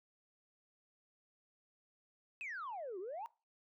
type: exponential two-way sweep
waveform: sine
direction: down then up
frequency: 2637 to 350 to 967 Hz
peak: -40 dBFS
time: 2.41-3.26 s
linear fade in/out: 0 ms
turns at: 2.99 s
effects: noise-tail reverb RT60 0.3 s tail -22 dB re dry + tanh soft clip ceiling -38 dBFS